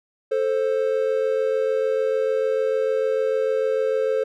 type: tone pair together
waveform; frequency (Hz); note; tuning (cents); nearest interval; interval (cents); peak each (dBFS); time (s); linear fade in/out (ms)
triangle; 440 / 526.7; A4 / C5; 0 / +11; minor third; 311; -20; 0.31-4.24; 10
effects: none